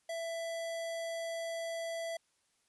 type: tone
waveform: square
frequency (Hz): 664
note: E5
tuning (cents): +12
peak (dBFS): -37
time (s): 0.09-2.17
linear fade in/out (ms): 5
effects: white hiss -75 dBFS RMS until 2.68 s + resampled to 24000 Hz